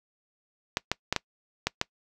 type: clicks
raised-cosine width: 0.2 ms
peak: -7 dBFS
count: 6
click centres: 0.771 / 0.916 / 1.126 / 1.163 / 1.67 / 1.814 s
effects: noise-tail reverb RT60 0.1 s tail -24 dB re dry